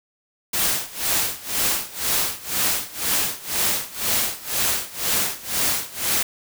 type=noise with tremolo; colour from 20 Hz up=white; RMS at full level=-20 dBFS; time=0.53-6.23 s; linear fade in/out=5 ms; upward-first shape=sine; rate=2 Hz; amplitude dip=90%; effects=none